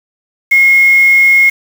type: tone with quantisation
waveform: sine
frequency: 2156 Hz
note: C#7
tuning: 49 cents flat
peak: -4 dBFS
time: 0.51-1.5 s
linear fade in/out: 10 ms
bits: 4
effects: none